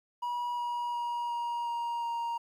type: tone with pitch steps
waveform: triangle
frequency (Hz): 966 / 959.9 / 953.8 / 947.8 / 941.8 / 935.8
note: B5 / B5 / A#5 / A#5 / A#5 / A#5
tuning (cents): -39 / -50 / +39 / +28 / +18 / +6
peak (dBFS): -29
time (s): 0.22-2.38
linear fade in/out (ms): 10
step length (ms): 360
effects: 11-bit